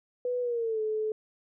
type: tone with pitch glide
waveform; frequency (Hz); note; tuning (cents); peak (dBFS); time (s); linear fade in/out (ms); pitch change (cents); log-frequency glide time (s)
sine; 493.9 to 432.5; B4 to A4; 0 to -30; -27; 0.25-1.12; 2; -230; 0.41-0.81
effects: none